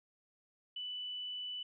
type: tone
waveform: sine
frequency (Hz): 2981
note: F#7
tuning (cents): +12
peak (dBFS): -39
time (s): 0.76-1.63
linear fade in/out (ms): 5
effects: none